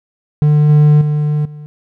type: tone with level steps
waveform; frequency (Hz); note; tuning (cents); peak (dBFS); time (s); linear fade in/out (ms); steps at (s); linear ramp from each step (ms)
triangle; 149.5; D3; +31; -5 / -3 / -10 / -26; 0.42-1.66; 0; 0.69 / 1.01 / 1.45; 5
effects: none